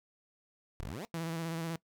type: exponential sweep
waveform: 15% pulse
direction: up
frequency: 30.75 to 248.1 Hz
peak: -33 dBFS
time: 0.8-1.05 s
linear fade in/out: 0 ms
type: tone with vibrato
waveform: sawtooth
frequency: 164.8 Hz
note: E3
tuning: in tune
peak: -31 dBFS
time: 1.14-1.76 s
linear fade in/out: 0 ms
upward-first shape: square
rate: 16 Hz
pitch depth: 27 cents each way
effects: noise-tail reverb RT60 0.1 s tail -21 dB re dry